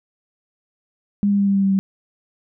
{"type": "tone with pitch steps", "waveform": "sine", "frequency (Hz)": [202.7, 201.1, 199.45, 197.84, 196.25, 194.67, 193.1], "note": ["G#3", "G3", "G3", "G3", "G3", "G3", "G3"], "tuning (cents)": [-42, 44, 30, 16, 2, -12, -26], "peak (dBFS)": -14, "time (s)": [1.23, 1.79], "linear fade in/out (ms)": 0, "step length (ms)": 80, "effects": []}